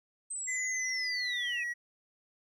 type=linear sweep; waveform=sine; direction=down; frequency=8300 to 2430 Hz; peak=-35 dBFS; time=0.3-1.64 s; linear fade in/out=10 ms
type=tone with pitch glide; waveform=triangle; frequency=2022 to 1919.6 Hz; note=B6 to B6; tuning=+40 to -50 cents; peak=-31 dBFS; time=0.47-1.74 s; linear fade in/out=20 ms; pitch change=-90 cents; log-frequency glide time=0.95-1.6 s
effects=none